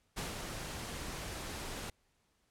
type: noise with ADSR envelope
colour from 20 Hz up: pink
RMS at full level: -38 dBFS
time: 0.16-1.9 s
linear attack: 21 ms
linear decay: 150 ms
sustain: -4 dB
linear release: 3 ms
effects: pink hiss -75 dBFS RMS until 2.5 s + low-pass 11000 Hz 12 dB/octave